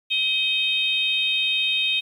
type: tone cluster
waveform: sine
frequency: 2540 / 3144 / 3702 Hz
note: D#7 / G7 / A#7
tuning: +35 / +4 / -13 cents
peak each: -23 / -25 / -23 dBFS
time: 0.1-2.01 s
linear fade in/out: 20 ms
effects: tanh soft clip ceiling -10 dBFS + 9-bit

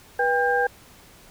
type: tone cluster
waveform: sine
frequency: 487.6 / 798 / 1600 Hz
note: B4 / G5 / G6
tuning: -22 / +31 / +35 cents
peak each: -23 dBFS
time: 0.19-0.67 s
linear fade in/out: 5 ms
effects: pink hiss -50 dBFS RMS until 1.3 s

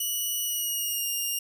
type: tone with pitch glide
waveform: 5% pulse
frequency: 2941 to 2821 Hz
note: F#7 to F7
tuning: -11 to +17 cents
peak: -19 dBFS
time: 0-1.39 s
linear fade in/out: 5 ms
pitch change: -72 cents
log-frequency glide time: 0.43-1.07 s
effects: none

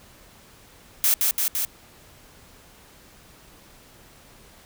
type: noise with echo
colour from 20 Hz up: blue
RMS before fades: -19 dBFS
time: 1.04-1.14 s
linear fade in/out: 0 ms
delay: 170 ms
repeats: 3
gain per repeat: -2 dB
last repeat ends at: 1.65 s
effects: pink hiss -51 dBFS RMS until 4.65 s

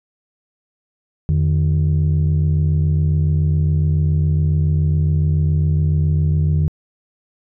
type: tone pair together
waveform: sine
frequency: 85.43 / 152.6 Hz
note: F2 / D#3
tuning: -38 / -33 cents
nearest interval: minor seventh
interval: 1005 cents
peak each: -14 dBFS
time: 1.29-6.68 s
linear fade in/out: 0 ms
effects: tanh soft clip ceiling -10 dBFS

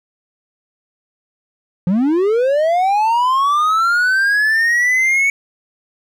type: linear sweep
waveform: triangle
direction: up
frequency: 167.5 to 2235 Hz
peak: -10 dBFS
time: 1.87-5.3 s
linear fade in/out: 2 ms
effects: none

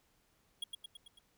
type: tone with echo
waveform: square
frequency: 3300 Hz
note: G#7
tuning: 12 cents flat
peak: -36 dBFS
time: 0.62-0.64 s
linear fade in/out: 5 ms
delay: 110 ms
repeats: 5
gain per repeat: -4 dB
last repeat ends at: 1.19 s
effects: pink hiss -73 dBFS RMS until 1.37 s

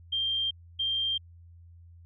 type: tone pair in turn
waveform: sine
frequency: 3178 / 3178 Hz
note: G7 / G7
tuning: +23 / +23 cents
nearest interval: unison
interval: 0 cents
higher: neither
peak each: -26 / -26 dBFS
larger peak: neither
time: 0.12-0.51 / 0.79-1.18 s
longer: neither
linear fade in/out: 10 ms
effects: added 85 Hz sine -49 dBFS peak until 2.05 s

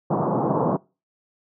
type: band-pass noise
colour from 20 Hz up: pink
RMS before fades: -22 dBFS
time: 0.1-0.77 s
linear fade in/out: 10 ms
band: 130 to 1100 Hz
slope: 48 dB/octave
effects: noise-tail reverb RT60 0.3 s tail -24 dB re dry

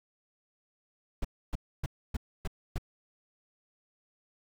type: noise bursts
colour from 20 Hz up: brown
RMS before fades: -30 dBFS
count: 6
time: 1.22-2.782 s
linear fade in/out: 5 ms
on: 27 ms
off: 280 ms
effects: none

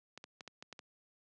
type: clicks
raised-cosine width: 0.2 ms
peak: -30 dBFS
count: 7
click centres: 0.176 / 0.241 / 0.408 / 0.477 / 0.625 / 0.727 / 0.792 s
effects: high-pass 150 Hz 12 dB/octave + resampled to 22050 Hz

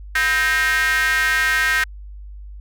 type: tone with high-pass filter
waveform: square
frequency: 143.1 Hz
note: D3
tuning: 45 cents flat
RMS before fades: -18 dBFS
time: 0.15-1.84 s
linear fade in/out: 5 ms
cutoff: 1700 Hz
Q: 8
effects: added 50 Hz sine -33 dBFS peak until 2.6 s

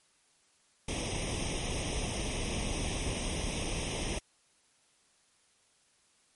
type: noise with comb filter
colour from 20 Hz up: pink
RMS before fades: -34 dBFS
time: 0.88-4.19 s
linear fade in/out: 5 ms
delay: 0.34 ms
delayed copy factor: +0.8
effects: white hiss -68 dBFS RMS until 6.35 s + MP3 48 kbps

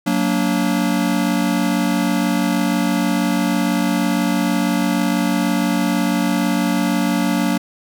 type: chord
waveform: square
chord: Gb augmented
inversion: none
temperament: just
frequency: 185 / 231.2 / 289.1 Hz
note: Gb3 / Bb3 / D4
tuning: 0 / -14 / -27 cents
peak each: -21 dBFS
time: 0.06-7.58 s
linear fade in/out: 10 ms
effects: none

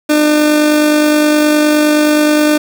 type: tone with amplitude modulation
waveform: 30% pulse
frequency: 301 Hz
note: D4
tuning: 43 cents sharp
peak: -4 dBFS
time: 0.09-2.58 s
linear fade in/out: 10 ms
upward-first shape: sine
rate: 49.6 Hz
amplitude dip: 30%
effects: none

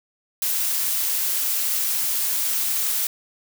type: noise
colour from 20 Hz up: blue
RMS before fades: -23 dBFS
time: 0.42-3.07 s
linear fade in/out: 2 ms
effects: none

